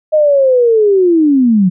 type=linear sweep; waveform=sine; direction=down; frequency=626 to 174.61 Hz; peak=-6 dBFS; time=0.12-1.7 s; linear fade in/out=20 ms; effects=none